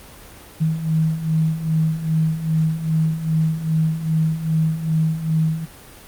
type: beating tone pair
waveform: sine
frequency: 157.4 / 159.9 Hz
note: D#3 / D#3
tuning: +20 / +48 cents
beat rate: 2.5 Hz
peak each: -23 / -18 dBFS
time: 0.6-5.66 s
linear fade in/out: 20 ms
effects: pink hiss -42 dBFS RMS until 6.07 s + Opus 32 kbps